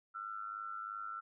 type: tone with amplitude modulation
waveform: sine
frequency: 1349 Hz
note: E6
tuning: 40 cents sharp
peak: -37 dBFS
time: 0.14-1.21 s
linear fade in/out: 20 ms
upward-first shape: sine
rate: 103 Hz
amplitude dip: 75%
effects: none